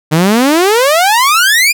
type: exponential sweep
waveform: sawtooth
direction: up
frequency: 149.1 to 2489 Hz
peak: -3 dBFS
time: 0.11-1.73 s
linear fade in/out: 20 ms
effects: none